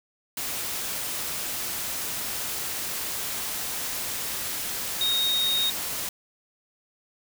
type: tone in noise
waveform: sine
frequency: 3729 Hz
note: A#7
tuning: in tune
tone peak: -22 dBFS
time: 5.01-5.7 s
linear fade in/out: 2 ms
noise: white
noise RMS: -31 dBFS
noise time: 0.37-6.09 s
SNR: +6 dB
effects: none